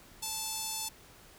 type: tone with notch filter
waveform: 5% pulse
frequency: 878 Hz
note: A5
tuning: 4 cents flat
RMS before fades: -37 dBFS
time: 0.22-0.89 s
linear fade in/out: 10 ms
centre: 1800 Hz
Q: 0.63
effects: pink hiss -56 dBFS RMS until 1.38 s